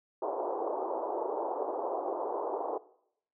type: band-pass noise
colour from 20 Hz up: pink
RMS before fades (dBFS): -34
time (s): 0.22-2.78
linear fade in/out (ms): 5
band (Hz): 350 to 990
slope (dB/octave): 48
effects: noise-tail reverb RT60 0.7 s tail -19 dB re dry